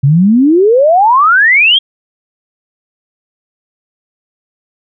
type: exponential sweep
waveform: sine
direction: up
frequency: 130.81 to 3325 Hz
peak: -4 dBFS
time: 0.03-1.79 s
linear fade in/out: 10 ms
effects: none